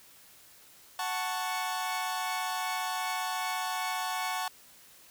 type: chord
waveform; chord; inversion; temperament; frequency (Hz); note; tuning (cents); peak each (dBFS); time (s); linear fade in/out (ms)
sawtooth; F# minor; none; equal; 740 / 880 / 1108.7; F#5 / A5 / C#6; 0 / 0 / 0; -31 / -32 / -32; 0.99-4.48; 2
effects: white hiss -56 dBFS RMS until 5.1 s